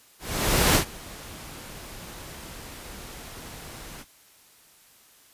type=noise with ADSR envelope; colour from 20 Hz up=pink; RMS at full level=-18 dBFS; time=0.19-4.05 s; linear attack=560 ms; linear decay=98 ms; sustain=-23 dB; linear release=47 ms; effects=white hiss -56 dBFS RMS until 5.33 s + resampled to 32000 Hz